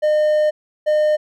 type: tone pair in turn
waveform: triangle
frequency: 608 / 608 Hz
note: D#5 / D#5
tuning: -40 / -40 cents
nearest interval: unison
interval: 0 cents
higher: neither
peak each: -11 dBFS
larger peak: neither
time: 0.02-0.51 / 0.86-1.17 s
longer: first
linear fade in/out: 20 ms
effects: none